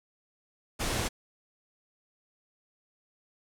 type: low-pass noise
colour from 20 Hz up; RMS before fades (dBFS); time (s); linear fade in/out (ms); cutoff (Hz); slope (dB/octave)
pink; -31; 0.79-1.09; 20; 11000; 24
effects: none